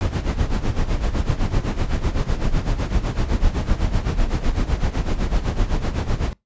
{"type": "noise with tremolo", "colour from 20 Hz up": "brown", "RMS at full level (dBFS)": -17, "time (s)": [0.01, 6.33], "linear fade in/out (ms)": 0, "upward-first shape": "sine", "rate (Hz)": 7.9, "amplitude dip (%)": 75, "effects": ["noise-tail reverb RT60 0.2 s tail -24 dB re dry", "resampled to 16000 Hz"]}